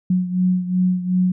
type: beating tone pair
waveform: sine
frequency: 181.9 / 184.6 Hz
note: F#3 / F#3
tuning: -29 / -4 cents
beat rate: 2.7 Hz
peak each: -17 / -22 dBFS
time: 0.1-1.32 s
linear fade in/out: 5 ms
effects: none

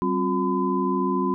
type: tone cluster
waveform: sine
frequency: 191.8 / 265 / 357.6 / 1012 Hz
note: G3 / C4 / F4 / B5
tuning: -37 / +22 / +41 / +42 cents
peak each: -26 dBFS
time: 0.02-1.34 s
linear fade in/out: 0 ms
effects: none

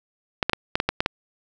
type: clicks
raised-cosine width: 0.3 ms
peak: -4 dBFS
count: 8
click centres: 0.428 / 0.496 / 0.533 / 0.755 / 0.801 / 0.89 / 1.005 / 1.061 s
effects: none

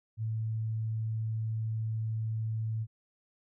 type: tone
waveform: sine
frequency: 110.8 Hz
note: A2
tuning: 13 cents sharp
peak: -30 dBFS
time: 0.17-2.87 s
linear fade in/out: 50 ms
effects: none

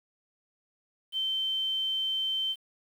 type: tone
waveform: sine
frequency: 3100 Hz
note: G7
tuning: 20 cents flat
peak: -27 dBFS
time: 1.12-2.56 s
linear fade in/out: 50 ms
effects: 9-bit

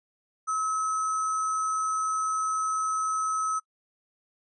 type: tone with sample-and-hold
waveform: sine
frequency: 1287 Hz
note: E6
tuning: 42 cents flat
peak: -25 dBFS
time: 0.47-3.6 s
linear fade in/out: 20 ms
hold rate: 7350 Hz
effects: noise-tail reverb RT60 0.1 s tail -24 dB re dry + resampled to 22050 Hz

